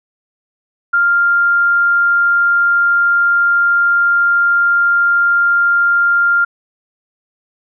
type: tone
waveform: sine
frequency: 1396.9 Hz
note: F6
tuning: in tune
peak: -9 dBFS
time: 0.93-6.45 s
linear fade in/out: 10 ms
effects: none